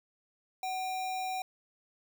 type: tone with sample-and-hold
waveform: sine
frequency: 749 Hz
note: F#5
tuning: 21 cents sharp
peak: -32 dBFS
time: 0.63-1.42 s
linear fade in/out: 2 ms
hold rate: 3150 Hz
effects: none